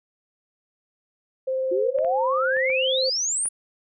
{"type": "tone with vibrato", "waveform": "sine", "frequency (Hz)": 523.3, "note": "C5", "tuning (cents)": 0, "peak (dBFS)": -22, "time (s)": [1.47, 3.1], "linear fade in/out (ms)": 10, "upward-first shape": "sine", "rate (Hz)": 19, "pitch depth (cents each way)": 8}
{"type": "exponential sweep", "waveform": "sine", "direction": "up", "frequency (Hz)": [349.2, 9956], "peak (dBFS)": -22, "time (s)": [1.71, 3.49], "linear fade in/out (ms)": 10}
{"type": "clicks", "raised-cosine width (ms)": 0.5, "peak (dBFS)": -26, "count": 5, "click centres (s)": [1.987, 2.047, 2.567, 2.701, 3.457]}
{"effects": []}